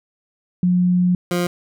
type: tone pair in turn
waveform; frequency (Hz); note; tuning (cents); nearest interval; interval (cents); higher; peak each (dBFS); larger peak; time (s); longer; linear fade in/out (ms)
sine / 20% pulse; 179.4 / 176.01; F3 / F3; +47 / +14; unison; 33; first; -13; neither; 0.63-1.15 / 1.31-1.47; first; 2
effects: none

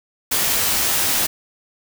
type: noise with comb filter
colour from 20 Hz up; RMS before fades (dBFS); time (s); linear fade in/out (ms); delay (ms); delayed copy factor
white; -19; 0.31-1.27; 10; 17; -0.5
effects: none

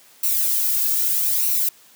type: noise with flanger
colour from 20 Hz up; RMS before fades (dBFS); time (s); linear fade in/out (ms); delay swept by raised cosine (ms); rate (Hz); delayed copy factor
violet; -20; 0.23-1.69; 5; 0.59 to 2.09; 0.8; -0.6
effects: white hiss -51 dBFS RMS until 1.95 s + high-pass 150 Hz 12 dB/octave

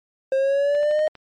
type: exponential sweep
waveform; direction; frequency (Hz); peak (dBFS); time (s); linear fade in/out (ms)
triangle; up; 530 to 622.3; -15; 0.32-1.08; 2
type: click train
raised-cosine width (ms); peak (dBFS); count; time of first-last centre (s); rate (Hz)
0.3; -25; 6; 0.75-1.153; 12.4
effects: MP3 48 kbps

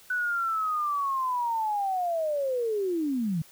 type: linear sweep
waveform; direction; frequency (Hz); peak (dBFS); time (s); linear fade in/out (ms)
sine; down; 1497 to 150.5; -25; 0.1-3.42; 5
effects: white hiss -54 dBFS RMS until 3.51 s

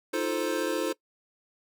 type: chord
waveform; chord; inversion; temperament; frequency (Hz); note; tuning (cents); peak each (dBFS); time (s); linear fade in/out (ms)
square; F dominant seventh; third; equal with one note detuned; 314.4 / 349.2 / 440 / 523.3; Eb4 / F4 / A4 / C5; +18 / 0 / 0 / 0; -33; 0.13-0.93; 10
effects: noise-tail reverb RT60 0.1 s tail -21 dB re dry

